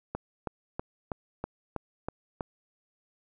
click train, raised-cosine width 1 ms, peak -18 dBFS, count 8, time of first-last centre 0.15-2.408 s, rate 3.1 Hz, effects none

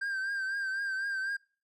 triangle tone with vibrato, 1578 Hz, G6, 11 cents sharp, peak -29 dBFS, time 0.01-1.37 s, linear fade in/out 10 ms, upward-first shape triangle, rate 4 Hz, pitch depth 58 cents each way, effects noise-tail reverb RT60 0.4 s tail -26 dB re dry + resampled to 24000 Hz

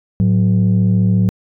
sine tone pair together, 109.2 / 183.65 Hz, A2 / F#3, -13 / -13 cents, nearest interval major sixth, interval 900 cents, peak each -11 dBFS, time 0.2-1.29 s, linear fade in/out 0 ms, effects tanh soft clip ceiling -7 dBFS

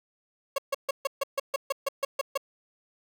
30% pulse tone bursts, 550 Hz, C#5, 14 cents flat, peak -22 dBFS, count 12, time 0.56-2.376 s, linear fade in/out 5 ms, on 23 ms, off 140 ms, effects none

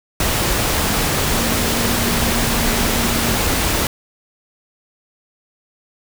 sine tone in noise, 233.1 Hz, A#3, in tune, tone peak -24 dBFS, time 1.34-3.33 s, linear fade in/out 2 ms, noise pink, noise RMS -18 dBFS, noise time 0.2-3.87 s, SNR -9 dB, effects none

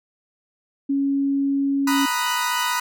sine tone, 277.2 Hz, C#4, in tune, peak -18 dBFS, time 0.89-2.06 s, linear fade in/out 10 ms
sawtooth chord, B major seventh, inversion third, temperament equal, 932.3 / 987.8 / 1244.5 / 1480 Hz, A#5 / B5 / D#6 / F#6, 0 / 0 / 0 / 0 cents, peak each -25 / -20 / -24 / -24 dBFS, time 1.87-2.8 s, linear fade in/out 5 ms
effects none

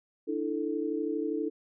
sine chord, D suspended second, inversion none, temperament equal with one note detuned, 297.2 / 329.6 / 440 Hz, D4 / E4 / A4, +21 / 0 / 0 cents, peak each -33 dBFS, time 0.27-1.5 s, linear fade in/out 20 ms, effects none

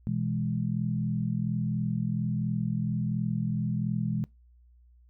sine chord, E major, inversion second, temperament equal, 123.47 / 164.81 / 207.7 Hz, B2 / E3 / G#3, 0 / 0 / 0 cents, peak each -31 dBFS, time 0.07-4.24 s, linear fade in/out 0 ms, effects noise-tail reverb RT60 0.2 s tail -22 dB re dry + added 60 Hz sine -55 dBFS peak until 5.09 s

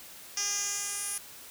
10% pulse tone with band-pass filter sweep, 405.2 Hz, G#4, 43 cents flat, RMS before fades -33 dBFS, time 0.37-1.18 s, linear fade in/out 2 ms, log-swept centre 5600 to 10000 Hz, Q 3.4, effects white hiss -48 dBFS RMS until 1.5 s

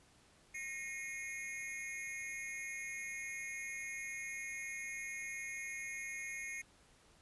square tone with amplitude modulation, 2159 Hz, C#7, 46 cents flat, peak -38 dBFS, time 0.54-6.62 s, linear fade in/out 10 ms, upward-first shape sine, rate 297 Hz, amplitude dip 95%, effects pink hiss -66 dBFS RMS until 7.21 s + resampled to 24000 Hz

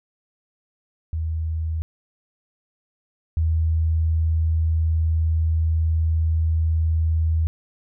sine tone pair in turn, 80.2 / 80.53 Hz, E2 / E2, -47 / -40 cents, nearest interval unison, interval 7 cents, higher second, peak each -22 / -17 dBFS, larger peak second, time 1.13-1.82 / 3.37-7.47 s, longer second, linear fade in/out 0 ms, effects none

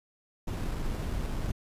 brown noise with sample-and-hold, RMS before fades -32 dBFS, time 0.47-1.52 s, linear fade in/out 10 ms, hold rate 6300 Hz, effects resampled to 32000 Hz

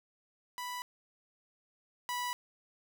sawtooth tone pair in turn, 987.8 / 982.1 Hz, B5 / B5, 0 / -10 cents, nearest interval unison, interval 10 cents, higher first, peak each -34 / -30 dBFS, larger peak second, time 0.58-0.82 / 2.09-2.33 s, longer neither, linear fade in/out 0 ms, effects 11-bit

